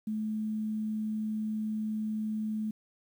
sine tone with quantisation, 215.8 Hz, A3, 33 cents flat, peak -30 dBFS, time 0.07-2.71 s, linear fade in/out 5 ms, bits 10, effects none

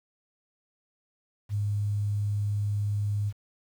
sine tone with quantisation, 102.9 Hz, G#2, 16 cents flat, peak -25 dBFS, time 1.49-3.33 s, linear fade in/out 50 ms, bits 9, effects none

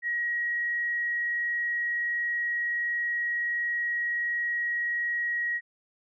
sine tone with frequency modulation, 1900 Hz, A#6, 33 cents sharp, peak -26 dBFS, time 0.02-5.61 s, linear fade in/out 50 ms, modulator 21.4 Hz, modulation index 0.29, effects none

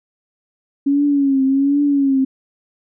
sine tone with vibrato, 277.2 Hz, C#4, in tune, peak -12 dBFS, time 0.86-2.25 s, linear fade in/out 10 ms, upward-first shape triangle, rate 1.3 Hz, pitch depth 81 cents each way, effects none

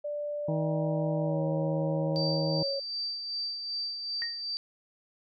sine tone with pitch glide, 588 to 551.8 Hz, D5 to C#5, +2 to -8 cents, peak -31 dBFS, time 0.04-2.8 s, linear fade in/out 10 ms, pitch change -110 cents, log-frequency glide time 1.23-1.42 s
harmonic tone, 158.4 Hz, D#3, 31 cents sharp, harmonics 1 / 2 / 3 / 4 / 5 / 6, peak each -29 / -35 / -39 / -41 / -43 / -45 dBFS, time 0.48-2.63 s, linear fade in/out 5 ms
sine tone with tremolo, 4655 Hz, D8, 16 cents flat, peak -30 dBFS, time 2.16-4.57 s, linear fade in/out 0 ms, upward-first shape sine, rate 2.6 Hz, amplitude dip 45%
sine tone with exponential decay, 1864.7 Hz, A#6, in tune, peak -30 dBFS, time 4.22-4.42 s, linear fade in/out 0 ms, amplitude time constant 43 ms
effects none

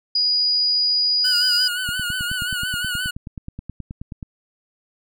sine tone, 4907 Hz, D#8, 25 cents flat, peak -16 dBFS, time 0.15-1.68 s, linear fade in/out 5 ms
25% pulse tone with vibrato, 1468 Hz, F#6, 14 cents flat, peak -19 dBFS, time 1.24-3.11 s, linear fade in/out 10 ms, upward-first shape sine, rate 5.7 Hz, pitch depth 56 cents each way
click train, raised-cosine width 5 ms, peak -19 dBFS, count 23, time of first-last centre 1.89-4.228 s, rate 9.41 Hz
effects none

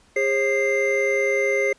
triangle tone cluster, 406.4 / 537 / 2088 Hz, G#4 / C5 / C7, -38 / +45 / -4 cents, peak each -21 dBFS, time 0.16-1.73 s, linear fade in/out 5 ms, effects pink hiss -57 dBFS RMS until 1.78 s + resampled to 22050 Hz

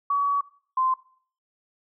sine tone pair in turn, 1133 / 1038.8 Hz, C#6 / C6, +37 / -13 cents, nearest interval major second, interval 150 cents, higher first, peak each -20 dBFS, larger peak neither, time 0.1-0.41 / 0.77-0.94 s, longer first, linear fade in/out 5 ms, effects noise-tail reverb RT60 0.5 s tail -19 dB re dry

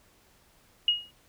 sine tone with exponential decay, 2880 Hz, F#7, 47 cents flat, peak -17 dBFS, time 0.88-1.11 s, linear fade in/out 2 ms, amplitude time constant 49 ms, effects pink hiss -62 dBFS RMS until 1.28 s

